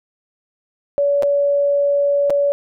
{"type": "tone with dropouts", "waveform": "sine", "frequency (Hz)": 569, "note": "C#5", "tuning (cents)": 45, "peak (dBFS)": -13, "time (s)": [0.98, 2.52], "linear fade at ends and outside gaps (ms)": 0, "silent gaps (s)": [[1.224, 1.232], [2.298, 2.304]], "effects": []}